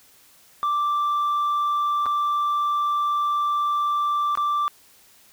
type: tone with dropouts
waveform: sine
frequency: 1174 Hz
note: D6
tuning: 1 cent flat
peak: -17 dBFS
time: 0.63-4.68 s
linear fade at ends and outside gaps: 0 ms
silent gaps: 2.058-2.064 / 4.353-4.374 s
effects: tanh soft clip ceiling -19 dBFS + white hiss -54 dBFS RMS until 5.32 s